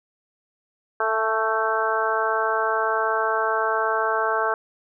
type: harmonic tone with a mistuned harmonic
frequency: 221.3 Hz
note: A3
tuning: 10 cents sharp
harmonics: 2 / 3 / 4 / 5 / 6 / 7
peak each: -27 / -27 / -27 / -27 / -27 / -27 dBFS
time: 1-4.54 s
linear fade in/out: 2 ms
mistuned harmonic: 4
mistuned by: -15 cents
effects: none